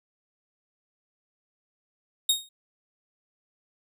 sawtooth tone with exponential decay, 3729 Hz, A#7, in tune, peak -14 dBFS, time 2.29-2.49 s, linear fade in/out 5 ms, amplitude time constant 43 ms, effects none

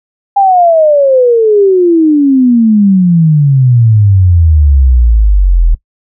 sine exponential sweep, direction down, 811 to 39.41 Hz, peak -3 dBFS, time 0.36-5.75 s, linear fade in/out 10 ms, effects noise-tail reverb RT60 0.1 s tail -20 dB re dry

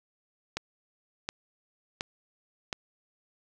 click train, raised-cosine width 0.2 ms, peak -14 dBFS, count 4, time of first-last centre 0.57-2.728 s, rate 1.39 Hz, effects none

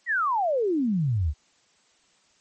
sine exponential sweep, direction down, 1997 to 67.1 Hz, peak -21 dBFS, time 0.06-1.34 s, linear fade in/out 50 ms, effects white hiss -63 dBFS RMS until 2.4 s + MP3 32 kbps

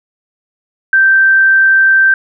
sine tone, 1563 Hz, G6, 6 cents flat, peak -5 dBFS, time 0.93-2.14 s, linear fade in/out 2 ms, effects none

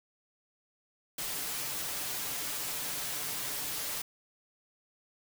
white noise with comb filter, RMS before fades -36 dBFS, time 1.18-4.02 s, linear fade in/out 5 ms, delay 6.8 ms, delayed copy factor +0.55, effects none

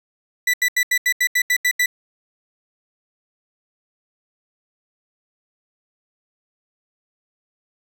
40% pulse tone bursts, 1975.5 Hz, B6, in tune, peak -14 dBFS, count 10, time 0.47-1.86 s, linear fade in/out 5 ms, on 67 ms, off 80 ms, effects none

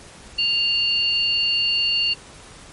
sine tone pair together, 2794 / 4435 Hz, F7 / C#8, 0 / 0 cents, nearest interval minor sixth, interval 800 cents, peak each -19 / -22 dBFS, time 0.38-2.14 s, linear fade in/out 10 ms, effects pink hiss -43 dBFS RMS until 2.72 s + MP3 48 kbps

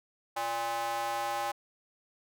square tone with high-pass filter, 116.3 Hz, A#2, 4 cents flat, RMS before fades -33 dBFS, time 0.36-1.52 s, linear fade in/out 10 ms, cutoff 790 Hz, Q 3.3, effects none

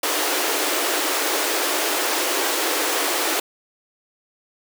pink high-pass noise, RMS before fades -22 dBFS, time 0.03-3.4 s, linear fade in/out 5 ms, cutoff 290 Hz, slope 96 dB/octave, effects none

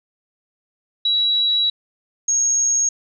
sine tone pair in turn, 3898 / 6556 Hz, B7 / G#8, -23 / -23 cents, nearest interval major sixth, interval 900 cents, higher second, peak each -15 / -15 dBFS, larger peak neither, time 1.05-1.7 / 2.28-2.89 s, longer first, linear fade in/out 5 ms, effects none

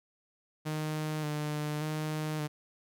sawtooth tone with vibrato, 152.2 Hz, D#3, 38 cents flat, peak -28 dBFS, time 0.65-2.48 s, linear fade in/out 20 ms, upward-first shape square, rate 0.86 Hz, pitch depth 24 cents each way, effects none

